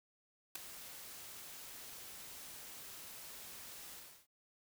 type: noise with ADSR envelope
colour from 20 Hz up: white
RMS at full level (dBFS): -38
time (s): 0.55-4.27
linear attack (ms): 7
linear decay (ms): 4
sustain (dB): -13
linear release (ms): 340
effects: none